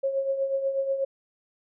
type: tone with tremolo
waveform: sine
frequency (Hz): 543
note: C#5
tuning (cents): -36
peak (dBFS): -21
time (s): 0.03-1.05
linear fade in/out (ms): 10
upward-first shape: triangle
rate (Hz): 8.2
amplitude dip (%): 65
effects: none